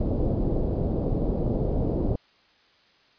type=low-pass noise; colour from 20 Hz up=pink; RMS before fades=-25 dBFS; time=0-2.16 s; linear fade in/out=5 ms; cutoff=560 Hz; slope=24 dB/octave; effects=white hiss -60 dBFS RMS until 3.18 s + resampled to 11025 Hz